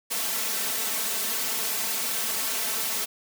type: noise with comb filter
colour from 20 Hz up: white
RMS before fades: -28 dBFS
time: 0.1-3.06 s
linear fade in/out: 20 ms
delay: 4.5 ms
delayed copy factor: +0.85
effects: high-pass 200 Hz 12 dB/octave